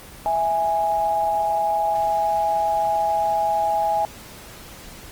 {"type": "tone pair together", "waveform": "sine", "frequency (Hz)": [657.2, 828], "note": ["E5", "G#5"], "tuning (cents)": [-5, -5], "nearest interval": "major third", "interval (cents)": 400, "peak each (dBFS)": [-24, -19], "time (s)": [0.26, 4.05], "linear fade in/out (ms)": 0, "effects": ["pink hiss -41 dBFS RMS until 5.11 s", "Opus 24 kbps"]}